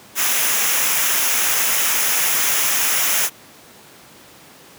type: noise with comb filter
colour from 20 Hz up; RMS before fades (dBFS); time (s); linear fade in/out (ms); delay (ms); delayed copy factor
white; -18; 0.15-3.3; 50; 0.23; -0.55
effects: pink hiss -44 dBFS RMS until 4.78 s + high-pass 150 Hz 12 dB/octave